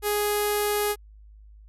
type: tone with low-pass filter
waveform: sawtooth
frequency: 415.3 Hz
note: G#4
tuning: in tune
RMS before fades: -25 dBFS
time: 0.02-0.96 s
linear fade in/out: 50 ms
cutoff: 12000 Hz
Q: 4.9
effects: added 52 Hz sine -46 dBFS peak until 1.68 s